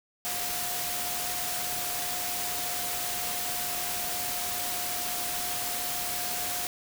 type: tone in noise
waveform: sine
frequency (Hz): 714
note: F5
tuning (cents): +38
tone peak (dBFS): -39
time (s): 0.25-6.67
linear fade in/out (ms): 0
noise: white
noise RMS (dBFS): -32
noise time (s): 0.25-6.67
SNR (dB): -10
effects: none